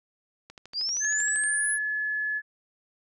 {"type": "click train", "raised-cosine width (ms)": 0.2, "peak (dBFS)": -27, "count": 13, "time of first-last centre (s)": [0.5, 1.438], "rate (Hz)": 12.8}
{"type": "linear sweep", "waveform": "sine", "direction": "up", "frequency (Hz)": [4565, 10548], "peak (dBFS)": -26, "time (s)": [0.73, 1.79], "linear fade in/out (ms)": 50}
{"type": "tone", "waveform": "sine", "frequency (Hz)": 1712, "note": "A6", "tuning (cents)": -48, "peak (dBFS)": -26, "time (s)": [1, 2.42], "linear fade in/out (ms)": 50}
{"effects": []}